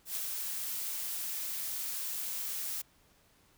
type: noise with ADSR envelope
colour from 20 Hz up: blue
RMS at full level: -34 dBFS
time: 0.05-2.82 s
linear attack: 120 ms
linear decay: 4 ms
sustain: -3 dB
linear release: 10 ms
effects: pink hiss -66 dBFS RMS until 3.57 s